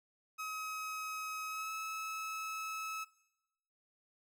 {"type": "tone with pitch glide", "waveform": "30% pulse", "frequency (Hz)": [1273, 1296], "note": ["D#6", "E6"], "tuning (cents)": [39, -30], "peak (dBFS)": -36, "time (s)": [0.38, 3.05], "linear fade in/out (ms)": 20, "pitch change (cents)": 31, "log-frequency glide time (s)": [1.47, 1.71], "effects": ["noise-tail reverb RT60 0.9 s tail -20 dB re dry"]}